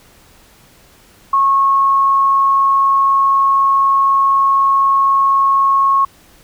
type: tone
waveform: sine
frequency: 1094 Hz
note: C#6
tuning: 23 cents flat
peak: -9 dBFS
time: 1.33-6.05 s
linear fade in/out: 5 ms
effects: pink hiss -47 dBFS RMS until 6.43 s